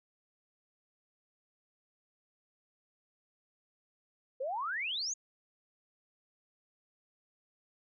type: exponential sweep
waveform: sine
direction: up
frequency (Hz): 493.9 to 6890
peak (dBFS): -33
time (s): 4.4-5.14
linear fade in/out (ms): 10
effects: none